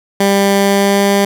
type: tone with pitch glide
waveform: 15% pulse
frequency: 198.3 to 199.79 Hz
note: G3 to G3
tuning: +20 to +33 cents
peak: -3 dBFS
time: 0.2-1.25 s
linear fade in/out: 5 ms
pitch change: +13 cents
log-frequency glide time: 0.58-1.1 s
effects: none